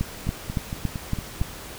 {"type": "two click trains", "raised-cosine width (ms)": 5, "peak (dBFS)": [-17, -11], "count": [6, 6], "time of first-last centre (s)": [[0.27, 1.417], [0.01, 1.414]], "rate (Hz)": [4.36, 3.56], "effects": ["pink hiss -39 dBFS RMS until 1.78 s"]}